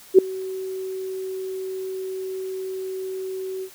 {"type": "tone with ADSR envelope", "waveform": "sine", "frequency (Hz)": 377.8, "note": "F#4", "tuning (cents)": 36, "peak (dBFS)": -4, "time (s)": [0.14, 3.7], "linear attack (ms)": 46, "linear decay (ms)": 3, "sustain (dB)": -23, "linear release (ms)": 74, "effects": ["white hiss -47 dBFS RMS until 3.74 s"]}